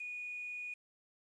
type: tone with quantisation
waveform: sine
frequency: 2461 Hz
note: D#7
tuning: 20 cents flat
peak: -40 dBFS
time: 0-0.74 s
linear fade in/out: 5 ms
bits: 10
effects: resampled to 24000 Hz

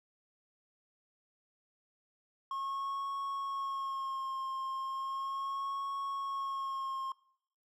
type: tone with vibrato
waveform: triangle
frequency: 1083 Hz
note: C#6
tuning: 41 cents flat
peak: -33 dBFS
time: 2.51-7.12 s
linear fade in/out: 2 ms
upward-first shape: sine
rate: 0.36 Hz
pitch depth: 30 cents each way
effects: noise-tail reverb RT60 0.7 s tail -23 dB re dry

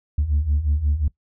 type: beating tone pair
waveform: sine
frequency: 70.2 / 75.8 Hz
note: C#2 / D#2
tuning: +22 / -45 cents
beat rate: 5.6 Hz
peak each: -22 / -18 dBFS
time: 0.18-1.08 s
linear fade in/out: 5 ms
effects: noise-tail reverb RT60 0.1 s tail -21 dB re dry + tanh soft clip ceiling -13 dBFS

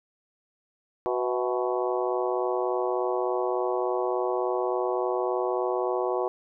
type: harmonic tone with a mistuned harmonic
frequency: 123.47 Hz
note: B2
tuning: in tune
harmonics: 3 / 4 / 5 / 6 / 7 / 8 / 9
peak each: -28 / -30 / -32 / -34 / -35 / -36 / -37 dBFS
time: 1.06-6.28 s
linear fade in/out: 0 ms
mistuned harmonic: 5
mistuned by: +64 cents
effects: none

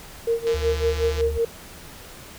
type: tone with tremolo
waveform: sine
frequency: 462.1 Hz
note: A#4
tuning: 15 cents flat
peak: -17 dBFS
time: 0.27-1.45 s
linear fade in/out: 5 ms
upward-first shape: sine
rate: 5.4 Hz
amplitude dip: 90%
type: click train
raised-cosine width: 0.2 ms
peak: -17 dBFS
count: 126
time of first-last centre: 0.47-1.21 s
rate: 169 Hz
type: tone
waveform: sine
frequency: 73.42 Hz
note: D2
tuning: in tune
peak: -25 dBFS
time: 0.54-1.38 s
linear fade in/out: 5 ms
effects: pink hiss -42 dBFS RMS until 2.38 s

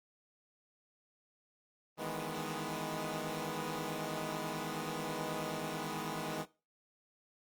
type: chord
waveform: 10% pulse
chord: E major seventh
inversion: third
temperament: equal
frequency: 155.56 / 164.81 / 207.7 / 246.9 Hz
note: D#3 / E3 / G#3 / B3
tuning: 0 / 0 / 0 / 0 cents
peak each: -33 / -36 / -34 / -35 dBFS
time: 1.97-6.46 s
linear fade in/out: 50 ms
effects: noise-tail reverb RT60 0.3 s tail -19 dB re dry + Opus 24 kbps

